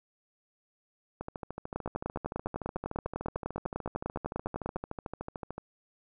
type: two click trains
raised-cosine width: 1 ms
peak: -23 / -19 dBFS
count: 60 / 31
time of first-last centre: 1.21-5.58 / 1.76-4.76 s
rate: 13.5 / 10 Hz
effects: none